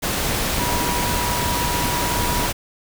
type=tone in noise; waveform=sine; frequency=967 Hz; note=B5; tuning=37 cents flat; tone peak=-25 dBFS; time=0.58-2.48 s; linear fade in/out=20 ms; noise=pink; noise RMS=-22 dBFS; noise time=0.02-2.53 s; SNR=-6 dB; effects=none